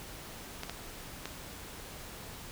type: clicks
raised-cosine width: 0.2 ms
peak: -20 dBFS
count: 3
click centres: 0.634 / 0.696 / 1.256 s
effects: pink hiss -46 dBFS RMS until 2.51 s